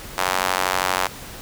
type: tone with high-pass filter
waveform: square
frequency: 46.25 Hz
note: F#1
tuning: in tune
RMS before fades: -22 dBFS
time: 0.17-1.08 s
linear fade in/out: 20 ms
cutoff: 890 Hz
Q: 1.3
effects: pink hiss -37 dBFS RMS until 1.41 s